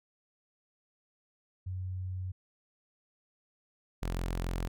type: tone pair in turn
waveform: sine / sawtooth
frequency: 92.5 / 43.65 Hz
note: F#2 / F1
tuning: 0 / 0 cents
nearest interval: octave + minor second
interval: 1300 cents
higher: first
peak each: -34 / -28 dBFS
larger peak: second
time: 1.66-2.32 / 4.02-4.68 s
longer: neither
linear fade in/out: 10 ms
effects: none